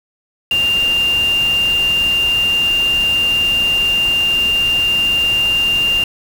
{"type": "tone in noise", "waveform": "sine", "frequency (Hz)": 2794, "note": "F7", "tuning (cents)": 0, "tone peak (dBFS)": -12, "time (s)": [0.51, 6.04], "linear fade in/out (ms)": 2, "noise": "pink", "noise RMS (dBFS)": -28, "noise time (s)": [0.51, 6.04], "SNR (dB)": 13, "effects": []}